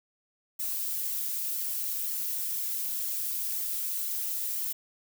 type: noise with flanger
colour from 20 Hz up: violet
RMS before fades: -32 dBFS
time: 0.59-4.73 s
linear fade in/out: 10 ms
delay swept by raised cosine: 0.91 to 6.31 ms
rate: 2 Hz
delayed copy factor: +0.65
effects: none